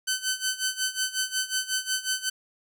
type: tone with tremolo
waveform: 10% pulse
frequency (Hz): 1524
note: G6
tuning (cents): -49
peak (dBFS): -15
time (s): 0.07-2.3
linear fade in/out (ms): 10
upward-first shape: sine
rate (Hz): 5.5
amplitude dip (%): 85
effects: none